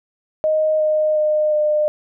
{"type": "tone with pitch steps", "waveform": "sine", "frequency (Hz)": [622, 615.9, 609.9, 603.9], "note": ["D#5", "D#5", "D#5", "D5"], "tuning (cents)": [-1, -18, -35, 48], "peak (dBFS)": -14, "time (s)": [0.44, 1.88], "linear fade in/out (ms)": 0, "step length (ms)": 360, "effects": []}